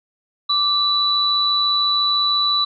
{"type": "tone pair together", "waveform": "sine", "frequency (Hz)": [1174.7, 3957], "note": ["D6", "B7"], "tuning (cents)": [0, 3], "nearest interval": "octave + major sixth", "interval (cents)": 2103, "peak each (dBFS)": [-22, -16], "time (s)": [0.49, 2.65], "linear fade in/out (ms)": 10, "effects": []}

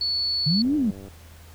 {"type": "tone", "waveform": "sine", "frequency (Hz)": 4432, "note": "C#8", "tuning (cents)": -1, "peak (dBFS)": -22, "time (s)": [0.01, 0.62], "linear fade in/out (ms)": 2}
{"type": "linear two-way sweep", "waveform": "sine", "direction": "up then down", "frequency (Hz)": [140, 311.1, 187.7], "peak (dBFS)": -19, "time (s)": [0.46, 0.91], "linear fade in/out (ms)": 10, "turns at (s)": 0.76}
{"type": "click train", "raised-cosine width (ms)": 2, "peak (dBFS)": -29, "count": 43, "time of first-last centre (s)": [0.65, 1.082], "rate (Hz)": 97.3}
{"effects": ["added 81 Hz sine -45 dBFS peak until 1.54 s", "pink hiss -51 dBFS RMS until 1.54 s"]}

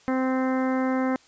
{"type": "harmonic tone", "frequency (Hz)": 260, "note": "C4", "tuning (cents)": -11, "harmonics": [1, 2, 3, 4, 5, 6, 7, 8], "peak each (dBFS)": [-23, -29, -33, -35, -37, -39, -40, -41], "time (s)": [0.08, 1.16], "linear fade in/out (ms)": 0, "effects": ["white hiss -56 dBFS RMS until 1.27 s", "resampled to 16000 Hz"]}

